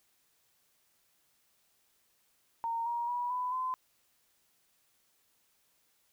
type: tone with pitch steps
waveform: sine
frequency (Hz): 921 / 945.8 / 971.3 / 997.4 / 1024.3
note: A#5 / A#5 / B5 / B5 / C6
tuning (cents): -21 / +25 / -29 / +17 / -37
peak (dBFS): -31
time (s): 2.64-3.74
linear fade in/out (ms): 0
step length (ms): 220
effects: white hiss -72 dBFS RMS until 6.12 s